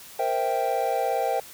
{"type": "chord", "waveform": "triangle", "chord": "C dominant seventh", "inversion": "third", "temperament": "equal", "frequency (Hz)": [466.2, 523.3, 659.3, 784], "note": ["Bb4", "C5", "E5", "G5"], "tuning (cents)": [0, 0, 0, 0], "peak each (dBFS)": [-28, -27, -27, -24], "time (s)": [0.19, 1.4], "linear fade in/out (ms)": 5, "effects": ["white hiss -45 dBFS RMS until 1.53 s"]}